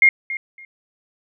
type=tone with echo; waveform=sine; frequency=2131 Hz; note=C7; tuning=31 cents sharp; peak=-8 dBFS; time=0.02-0.09 s; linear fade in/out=2 ms; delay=280 ms; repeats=2; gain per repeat=-15 dB; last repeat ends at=0.65 s; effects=none